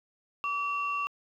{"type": "tone pair together", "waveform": "sine", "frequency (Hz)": [1150, 2729], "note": ["D6", "F7"], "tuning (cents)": [-37, -41], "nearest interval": "octave + minor third", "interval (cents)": 1496, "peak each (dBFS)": [-29, -33], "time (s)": [0.44, 1.07], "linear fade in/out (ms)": 0, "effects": ["tanh soft clip ceiling -21 dBFS", "11-bit"]}